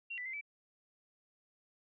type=tone with pitch steps; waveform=sine; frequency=2749 / 1983 / 2078 / 2307 Hz; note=F7 / B6 / C7 / D7; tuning=-28 / +7 / -12 / -31 cents; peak=-39 dBFS; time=0.1-0.412 s; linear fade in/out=10 ms; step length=78 ms; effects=none